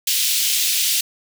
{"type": "high-pass noise", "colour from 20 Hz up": "pink", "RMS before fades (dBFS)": -19, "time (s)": [0.07, 1.01], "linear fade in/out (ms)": 5, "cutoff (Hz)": 2900, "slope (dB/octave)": 24, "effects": []}